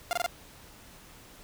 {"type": "tone bursts", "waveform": "sawtooth", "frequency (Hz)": 698.5, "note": "F5", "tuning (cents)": 0, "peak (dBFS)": -22, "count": 4, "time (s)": [0.11, 0.262], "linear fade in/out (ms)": 0, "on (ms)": 20, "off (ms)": 24, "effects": ["pink hiss -52 dBFS RMS until 1.43 s"]}